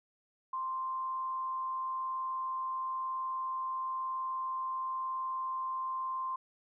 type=tone with frequency modulation; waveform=sine; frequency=1046.5 Hz; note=C6; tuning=in tune; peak=-33 dBFS; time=0.53-6.36 s; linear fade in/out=5 ms; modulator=117 Hz; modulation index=0.21; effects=none

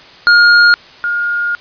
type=tone pair in turn; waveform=square / sine; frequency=1422 / 1422 Hz; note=F6 / F6; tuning=+31 / +31 cents; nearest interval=unison; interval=0 cents; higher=neither; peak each=-5 / -13 dBFS; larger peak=first; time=0.27-0.74 / 1.04-1.55 s; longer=second; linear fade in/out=0 ms; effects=white hiss -38 dBFS RMS until 1.6 s + resampled to 11025 Hz

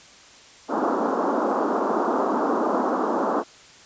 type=band-pass noise; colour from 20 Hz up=pink; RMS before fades=-23 dBFS; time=0.68-3.44 s; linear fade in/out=50 ms; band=230 to 1300 Hz; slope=48 dB/octave; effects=white hiss -48 dBFS RMS until 3.85 s + resampled to 16000 Hz

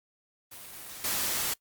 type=noise with level steps; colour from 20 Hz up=white; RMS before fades=-45 / -43 / -30 dBFS; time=0.51-1.54 s; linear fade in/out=10 ms; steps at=0.73 / 1.04 s; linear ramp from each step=5 ms; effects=noise-tail reverb RT60 0.1 s tail -22 dB re dry + Opus 32 kbps

